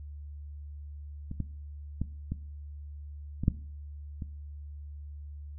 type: clicks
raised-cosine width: 5 ms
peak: -24 / -19 / -18 / -20 / -19 / -10 / -25 dBFS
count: 7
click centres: 1.314 / 1.403 / 2.016 / 2.32 / 3.436 / 3.481 / 4.222 s
effects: noise-tail reverb RT60 0.5 s tail -18 dB re dry + added 73 Hz sine -40 dBFS peak until 5.58 s